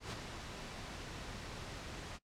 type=noise with ADSR envelope; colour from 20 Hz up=pink; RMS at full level=-40 dBFS; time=0-2.19 s; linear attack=120 ms; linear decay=24 ms; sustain=-6 dB; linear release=42 ms; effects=noise-tail reverb RT60 0.1 s tail -19 dB re dry + low-pass 6000 Hz 12 dB/octave